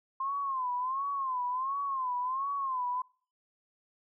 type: tone with vibrato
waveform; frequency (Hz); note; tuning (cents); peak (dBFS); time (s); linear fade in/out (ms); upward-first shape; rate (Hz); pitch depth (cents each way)
sine; 1052; C6; +9; -30; 0.2-3.02; 5; sine; 1.4; 120
effects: noise-tail reverb RT60 0.4 s tail -23 dB re dry